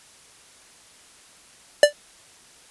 square tone with exponential decay, 587.3 Hz, D5, in tune, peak -6 dBFS, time 1.83-1.93 s, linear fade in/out 2 ms, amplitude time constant 20 ms, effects white hiss -51 dBFS RMS until 2.7 s + resampled to 24000 Hz

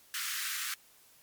pink high-pass noise, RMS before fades -36 dBFS, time 0.14-0.74 s, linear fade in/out 2 ms, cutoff 1300 Hz, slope 48 dB/octave, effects white hiss -61 dBFS RMS until 1.22 s + MP3 96 kbps

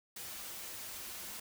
white noise with comb filter, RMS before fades -45 dBFS, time 0.16-1.4 s, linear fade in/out 5 ms, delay 7.1 ms, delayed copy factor -0.55, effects none

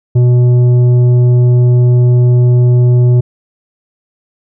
sine tone with tanh clipping, 123 Hz, B2, 7 cents flat, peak -6 dBFS, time 0.15-3.21 s, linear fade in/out 10 ms, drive 8 dB, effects none

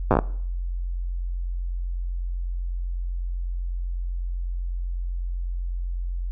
slowing click train, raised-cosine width 1 ms, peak -4 dBFS, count 7, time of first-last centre 0.11-0.189 s, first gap 8 ms, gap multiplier 1.2, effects noise-tail reverb RT60 0.6 s tail -20 dB re dry + added 44 Hz sine -25 dBFS peak until 6.31 s

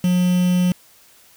triangle tone with quantisation, 180 Hz, F#3, 47 cents flat, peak -12 dBFS, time 0.04-0.72 s, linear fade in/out 2 ms, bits 5, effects white hiss -51 dBFS RMS until 1.36 s

